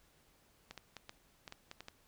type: clicks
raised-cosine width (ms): 0.2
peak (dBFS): -29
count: 9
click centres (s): 0.71 / 0.777 / 0.967 / 1.094 / 1.478 / 1.524 / 1.714 / 1.806 / 1.884
effects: pink hiss -69 dBFS RMS until 2.07 s